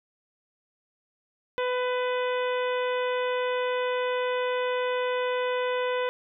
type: harmonic tone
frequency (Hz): 499.6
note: B4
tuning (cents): +20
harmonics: 1 / 2 / 3 / 4 / 5 / 6 / 7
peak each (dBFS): -26 / -32 / -36 / -38 / -40 / -42 / -43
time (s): 1.58-6.09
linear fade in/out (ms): 0
effects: none